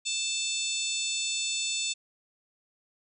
harmonic tone with a mistuned harmonic, 880 Hz, A5, in tune, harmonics 3 / 4 / 5 / 6 / 7 / 8 / 9, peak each -35 / -33 / -37 / -42 / -41 / -36 / -35 dBFS, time 0.05-1.94 s, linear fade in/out 20 ms, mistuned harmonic 4, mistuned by +25 cents, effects none

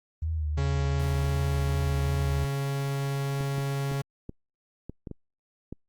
sine tone with vibrato, 77.78 Hz, D#2, in tune, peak -26 dBFS, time 0.22-2.45 s, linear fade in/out 5 ms, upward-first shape sine, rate 2.7 Hz, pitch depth 63 cents each way
45% pulse tone, 138.59 Hz, C#3, in tune, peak -27 dBFS, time 0.57-4.02 s, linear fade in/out 10 ms
clicks, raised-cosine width 3 ms, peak -24 dBFS, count 8, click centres 3.408 / 3.581 / 3.916 / 4.294 / 4.896 / 5.072 / 5.113 / 5.726 s
effects Opus 24 kbps

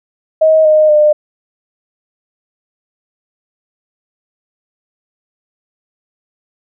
sine tone with pitch steps, 632 / 616.9 / 602.1 Hz, D#5 / D#5 / D5, +27 / -15 / +43 cents, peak -5 dBFS, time 0.41-1.13 s, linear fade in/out 10 ms, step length 240 ms, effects none

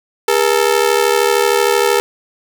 sawtooth ring-modulated tone, 442.1 Hz, A4, 8 cents sharp, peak -4 dBFS, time 0.28-2 s, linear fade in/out 0 ms, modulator 36.5 Hz, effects 7-bit

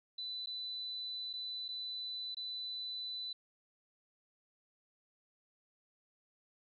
sine tone with dropouts, 3994 Hz, B7, 19 cents sharp, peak -39 dBFS, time 0.18-3.33 s, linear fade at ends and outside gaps 5 ms, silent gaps 0.46-0.47 / 1.331-1.336 / 1.682-1.687 / 2.347-2.368 s, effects none

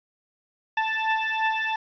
20% pulse beating tone pair, 880 / 882.9 Hz, A5 / A5, 0 / +6 cents, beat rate 2.9 Hz, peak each -21 dBFS, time 0.77-1.76 s, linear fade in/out 5 ms, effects resampled to 11025 Hz + 8-bit

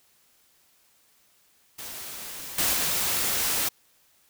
white noise with level steps, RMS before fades -38 / -24 / -26 dBFS, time 1.78-3.69 s, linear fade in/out 10 ms, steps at 2.58 / 2.73 s, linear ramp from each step 5 ms, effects white hiss -63 dBFS RMS until 4.29 s

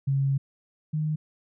sine tone pair in turn, 137.1 / 153.93 Hz, C#3 / D#3, -19 / -18 cents, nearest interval major second, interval 201 cents, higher second, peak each -21 / -24 dBFS, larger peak first, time 0.07-0.38 / 0.93-1.16 s, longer first, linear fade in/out 10 ms, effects none

